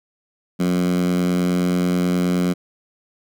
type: tone with high-pass filter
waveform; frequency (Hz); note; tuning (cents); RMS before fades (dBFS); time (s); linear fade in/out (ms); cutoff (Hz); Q
10% pulse; 89.5; F2; +43; -19; 0.59-2.54; 20; 200; 7.6
effects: none